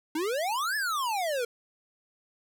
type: exponential two-way sweep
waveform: square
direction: up then down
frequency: 296.9 to 1769 to 459.2 Hz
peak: -28 dBFS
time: 0.15-1.45 s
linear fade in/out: 5 ms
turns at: 0.76 s
effects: none